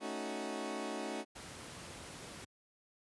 20% pulse chord, D# half-diminished seventh, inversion second, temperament equal, 220 / 277.2 / 311.1 / 370 Hz, A3 / C#4 / D#4 / F#4, 0 / 0 / 0 / 0 cents, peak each -39 dBFS, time 0-1.25 s, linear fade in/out 50 ms
pink noise, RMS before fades -48 dBFS, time 1.35-2.45 s, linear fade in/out 10 ms
effects high-pass 80 Hz 12 dB/octave + resampled to 24000 Hz

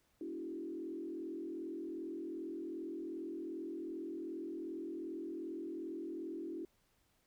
sine tone with frequency modulation, 330 Hz, E4, 2 cents sharp, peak -40 dBFS, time 0.21-6.65 s, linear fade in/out 2 ms, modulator 42.6 Hz, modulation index 1.2, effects pink hiss -75 dBFS RMS until 7.26 s

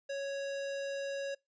square tone, 554.4 Hz, C#5, in tune, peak -36 dBFS, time 0.09-1.35 s, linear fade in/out 10 ms, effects noise-tail reverb RT60 0.2 s tail -25 dB re dry + resampled to 16000 Hz

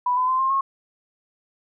sine tone with pitch steps, 987.8 / 1011.5 / 1035.7 / 1060.5 / 1085.9 Hz, B5 / B5 / C6 / C6 / C#6, 0 / +41 / -18 / +23 / -36 cents, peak -18 dBFS, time 0.06-0.61 s, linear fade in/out 5 ms, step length 110 ms, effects none

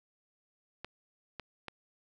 clicks, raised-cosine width 0.3 ms, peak -24 dBFS, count 3, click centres 0.846 / 1.397 / 1.683 s, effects none

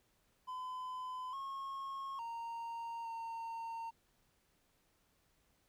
triangle tone with pitch steps, 1015 / 1087 / 926 / 915 Hz, B5 / C#6 / A#5 / A#5, +47 / -34 / -12 / -32 cents, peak -39 dBFS, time 0.47-3.91 s, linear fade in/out 20 ms, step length 860 ms, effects pink hiss -75 dBFS RMS until 5.68 s

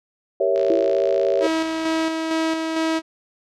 sine chord, G diminished seventh, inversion none, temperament equal, 392 / 466.2 / 554.4 / 659.3 Hz, G4 / Bb4 / Db5 / Fb5, 0 / 0 / 0 / 0 cents, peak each -22 / -24 / -20 / -23 dBFS, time 0.4-1.47 s, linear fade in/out 5 ms
click train, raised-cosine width 0.2 ms, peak -19 dBFS, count 85, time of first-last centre 0.56-2.047 s, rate 56.5 Hz
sine tone with exponential decay, 336.2 Hz, E4, 34 cents sharp, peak -16 dBFS, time 0.7-1.16 s, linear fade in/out 2 ms, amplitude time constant 100 ms
sawtooth tone with tremolo, 322.1 Hz, E4, 40 cents flat, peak -15 dBFS, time 1.4-3.02 s, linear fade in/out 50 ms, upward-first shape square, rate 2.2 Hz, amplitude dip 35%
effects low-pass 6000 Hz 12 dB/octave

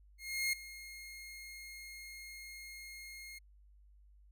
sawtooth tone with ADSR envelope, 2143 Hz, C7, 41 cents sharp, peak -27 dBFS, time 0.18-3.39 s, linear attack 350 ms, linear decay 4 ms, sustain -17 dB, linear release 12 ms, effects added 50 Hz sine -59 dBFS peak until 4.31 s

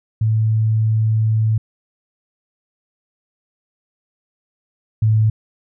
sine tone pair in turn, 110 / 109.18 Hz, A2 / A2, 0 / -13 cents, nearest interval unison, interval 13 cents, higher first, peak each -13 / -11 dBFS, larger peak second, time 0.21-1.58 / 5.02-5.3 s, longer first, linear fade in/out 5 ms, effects none

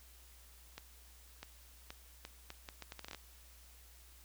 accelerating click train, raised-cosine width 0.2 ms, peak -28 dBFS, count 14, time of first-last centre 0.78-3.147 s, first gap 650 ms, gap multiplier 0.73, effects added 60 Hz sine -59 dBFS peak until 4.24 s + white hiss -62 dBFS RMS until 4.24 s

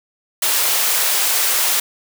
white high-pass noise, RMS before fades -17 dBFS, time 0.42-1.8 s, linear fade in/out 5 ms, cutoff 540 Hz, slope 12 dB/octave, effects none

